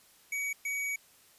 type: tone bursts at uneven times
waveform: square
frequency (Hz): 2261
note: C#7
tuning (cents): +34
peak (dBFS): -32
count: 2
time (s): 0.32-0.53 / 0.65-0.96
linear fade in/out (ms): 5
effects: white hiss -61 dBFS RMS until 1.38 s + resampled to 32000 Hz